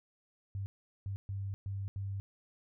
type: tone bursts at uneven times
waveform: sine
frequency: 98.4 Hz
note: G2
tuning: 7 cents sharp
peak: -35 dBFS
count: 5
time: 0.55-0.66 / 1.06-1.16 / 1.29-1.54 / 1.66-1.88 / 1.96-2.2 s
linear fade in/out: 0 ms
effects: none